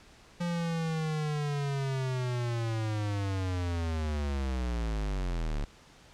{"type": "linear sweep", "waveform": "square", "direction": "down", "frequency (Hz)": [174.61, 34.68], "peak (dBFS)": -30, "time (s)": [0.4, 5.65], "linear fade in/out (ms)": 10, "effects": ["pink hiss -56 dBFS RMS until 6.13 s", "low-pass 7000 Hz 12 dB/octave"]}